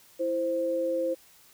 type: tone pair together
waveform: sine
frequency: 331.7 / 523.3 Hz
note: E4 / C5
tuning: +11 / 0 cents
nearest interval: minor sixth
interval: 789 cents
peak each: -32 / -26 dBFS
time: 0.19-1.15 s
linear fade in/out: 20 ms
effects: white hiss -57 dBFS RMS until 1.53 s